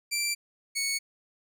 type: tone pair in turn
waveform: 15% pulse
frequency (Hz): 2349 / 2217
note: D7 / C#7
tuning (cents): 0 / 0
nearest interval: minor second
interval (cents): 100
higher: first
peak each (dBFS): -20 / -21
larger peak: first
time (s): 0.11-0.35 / 0.75-0.99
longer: neither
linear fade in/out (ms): 20
effects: none